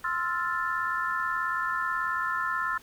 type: chord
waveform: sine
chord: F major seventh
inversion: second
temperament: equal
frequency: 1046.5 / 1318.5 / 1396.9 / 1760 Hz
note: C6 / E6 / F6 / A6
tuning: 0 / 0 / 0 / 0 cents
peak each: -32 dBFS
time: 0.04-2.78 s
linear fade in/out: 5 ms
effects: pink hiss -54 dBFS RMS until 2.82 s